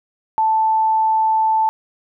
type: tone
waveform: sine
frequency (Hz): 880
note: A5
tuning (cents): 0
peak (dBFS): -13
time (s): 0.38-1.69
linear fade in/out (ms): 0
effects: none